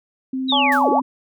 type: tone with vibrato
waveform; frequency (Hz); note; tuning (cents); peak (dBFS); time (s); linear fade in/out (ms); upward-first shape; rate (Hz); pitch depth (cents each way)
sine; 261.6; C4; 0; -21; 0.33-1.02; 5; triangle; 16; 8
type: linear two-way sweep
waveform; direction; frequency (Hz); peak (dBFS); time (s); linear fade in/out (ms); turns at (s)
sine; down then up; 3951 to 246.9 to 1079; -17; 0.48-1.01; 20; 0.9
type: harmonic tone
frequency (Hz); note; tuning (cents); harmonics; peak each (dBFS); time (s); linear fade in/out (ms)
283.2; C#4; +37; 2 / 3 / 4; -27 / -18 / -25; 0.52-1; 5
type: noise with exponential decay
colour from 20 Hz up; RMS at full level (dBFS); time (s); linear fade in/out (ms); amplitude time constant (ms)
white; -32; 0.72-0.94; 1; 46
effects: none